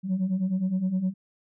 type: beating tone pair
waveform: sine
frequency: 180 / 189.7 Hz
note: F#3 / F#3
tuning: -47 / +43 cents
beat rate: 9.7 Hz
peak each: -28 / -23 dBFS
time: 0.03-1.14 s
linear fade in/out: 50 ms
effects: tanh soft clip ceiling -20 dBFS